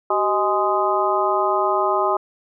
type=harmonic tone with a mistuned harmonic; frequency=207.7 Hz; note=G#3; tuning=in tune; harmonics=2 / 3 / 4 / 5 / 6; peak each=-23 / -23 / -23 / -23 / -23 dBFS; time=0.1-2.17 s; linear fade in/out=5 ms; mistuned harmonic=2; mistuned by=-140 cents; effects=none